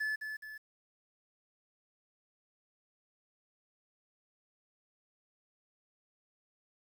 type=tone with echo; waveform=triangle; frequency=1730 Hz; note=A6; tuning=30 cents flat; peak=-30 dBFS; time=0-0.16 s; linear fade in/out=10 ms; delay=210 ms; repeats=2; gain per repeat=-6 dB; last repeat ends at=0.58 s; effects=10-bit